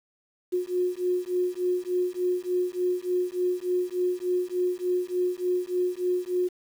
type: beating tone pair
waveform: sine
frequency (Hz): 359.2 / 362.6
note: F4 / F#4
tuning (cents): +49 / -35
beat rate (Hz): 3.4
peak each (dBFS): -27 / -27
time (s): 0.52-6.49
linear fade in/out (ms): 20
effects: 8-bit